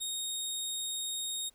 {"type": "tone", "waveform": "20% pulse", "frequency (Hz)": 3726, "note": "A#7", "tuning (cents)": -2, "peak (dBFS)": -28, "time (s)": [0, 1.5], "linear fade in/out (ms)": 20, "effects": ["pink hiss -68 dBFS RMS until 1.54 s"]}